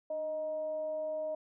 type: tone with frequency modulation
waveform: sine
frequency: 622.3 Hz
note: D#5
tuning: in tune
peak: -33 dBFS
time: 0.1-1.35 s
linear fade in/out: 5 ms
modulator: 323 Hz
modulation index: 0.22
effects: none